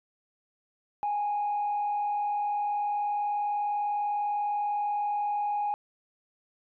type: tone with frequency modulation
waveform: sine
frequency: 826 Hz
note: G#5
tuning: 10 cents flat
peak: -25 dBFS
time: 1.03-5.74 s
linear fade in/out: 0 ms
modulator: 40.2 Hz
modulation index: 0.36
effects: tanh soft clip ceiling -23 dBFS